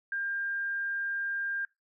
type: tone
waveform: sine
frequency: 1600 Hz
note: G6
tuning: 35 cents sharp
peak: -30 dBFS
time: 0.12-1.65 s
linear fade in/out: 2 ms
effects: noise-tail reverb RT60 0.2 s tail -22 dB re dry